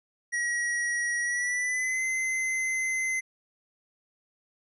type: tone with pitch glide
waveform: square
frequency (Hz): 1909 to 2058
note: A#6 to C7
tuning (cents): +41 to -29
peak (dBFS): -27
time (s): 0.32-3.21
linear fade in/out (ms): 20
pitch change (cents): +130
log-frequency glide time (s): 1.21-2.04
effects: resampled to 24000 Hz